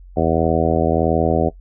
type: harmonic tone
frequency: 81.5 Hz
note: E2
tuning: 19 cents flat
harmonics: 1 / 2 / 3 / 4 / 5 / 6 / 7 / 8 / 9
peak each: -23 / -23 / -23 / -23 / -23 / -23 / -23 / -23 / -23 dBFS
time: 0.16-1.5 s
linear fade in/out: 20 ms
effects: noise-tail reverb RT60 0.1 s tail -19 dB re dry + added 45 Hz sine -38 dBFS peak until 1.6 s